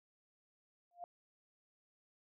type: tone with exponential growth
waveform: sine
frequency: 699 Hz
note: F5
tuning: 1 cent sharp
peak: -40 dBFS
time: 0.91-1.04 s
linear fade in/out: 1 ms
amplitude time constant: 28 ms
effects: none